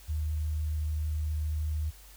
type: tone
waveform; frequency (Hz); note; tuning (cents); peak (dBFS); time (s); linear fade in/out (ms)
sine; 76.8; D#2; -22; -28; 0.08-1.91; 20
effects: added 50 Hz sine -51 dBFS peak until 2.16 s + white hiss -55 dBFS RMS until 2.16 s